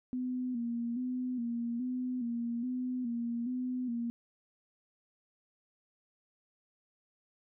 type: tone with vibrato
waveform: sine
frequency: 243.5 Hz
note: B3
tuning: 24 cents flat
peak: -32 dBFS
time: 0.13-4.1 s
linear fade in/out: 0 ms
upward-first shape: square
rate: 1.2 Hz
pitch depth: 60 cents each way
effects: none